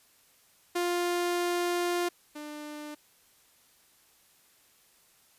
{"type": "tone pair in turn", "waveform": "sawtooth", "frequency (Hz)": [350.8, 298.7], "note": ["F4", "D4"], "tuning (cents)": [8, 29], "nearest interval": "minor third", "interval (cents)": 279, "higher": "first", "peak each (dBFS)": [-23, -35], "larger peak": "first", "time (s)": [[0.75, 2.09], [2.35, 2.95]], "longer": "first", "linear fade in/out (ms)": 10, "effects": ["white hiss -63 dBFS RMS until 5.38 s", "resampled to 32000 Hz"]}